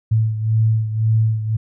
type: beating tone pair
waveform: sine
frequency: 110.2 / 112.1 Hz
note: A2 / A2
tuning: +3 / +33 cents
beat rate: 1.9 Hz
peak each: -15 / -21 dBFS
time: 0.11-1.57 s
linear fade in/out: 10 ms
effects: none